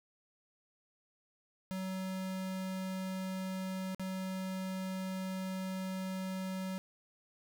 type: tone with dropouts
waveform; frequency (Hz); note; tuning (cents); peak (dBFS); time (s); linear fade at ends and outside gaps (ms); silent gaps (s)
square; 188.3; F#3; +31; -37; 1.71-6.78; 0; 3.947-3.996
effects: none